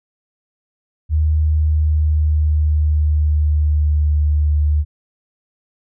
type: tone with pitch glide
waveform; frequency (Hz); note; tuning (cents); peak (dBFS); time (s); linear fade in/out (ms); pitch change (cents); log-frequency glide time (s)
sine; 77.2 to 74.74; D#2 to D2; -13 to +31; -12; 1.09-4.85; 50; -56; 1.39-4.33
effects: none